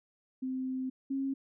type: tone pair in turn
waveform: sine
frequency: 259.6 / 270.9 Hz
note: C4 / C#4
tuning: -13 / -40 cents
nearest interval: minor second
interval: 73 cents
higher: second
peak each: -32 / -30 dBFS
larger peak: second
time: 0.42-0.9 / 1.1-1.34 s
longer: first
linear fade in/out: 10 ms
effects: none